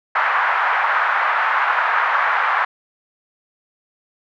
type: band-pass noise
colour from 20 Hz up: white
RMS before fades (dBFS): -18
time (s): 0.15-2.65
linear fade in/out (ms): 5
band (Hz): 860 to 1600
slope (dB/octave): 24
effects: none